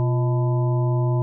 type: harmonic tone with a mistuned harmonic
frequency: 125 Hz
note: B2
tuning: 21 cents sharp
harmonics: 1 / 3 / 5 / 7 / 8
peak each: -18 / -28 / -32 / -35 / -36 dBFS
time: 0-1.22 s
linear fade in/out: 0 ms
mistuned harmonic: 3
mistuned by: -120 cents
effects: none